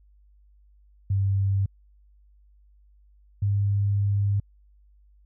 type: tone pair in turn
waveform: sine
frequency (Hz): 98 / 100.81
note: G2 / G2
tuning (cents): 0 / +49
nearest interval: unison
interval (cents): 49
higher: second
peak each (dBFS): -20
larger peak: neither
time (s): 1.1-1.66 / 3.42-4.4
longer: second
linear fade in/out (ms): 5
effects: added 50 Hz sine -54 dBFS peak until 5.25 s